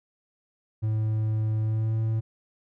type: tone with pitch glide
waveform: triangle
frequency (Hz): 108.9 to 111.19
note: A2 to A2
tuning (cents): -17 to +19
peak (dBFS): -21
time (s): 0.82-2.21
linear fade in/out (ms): 20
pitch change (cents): +36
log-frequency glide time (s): 1.61-1.98
effects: none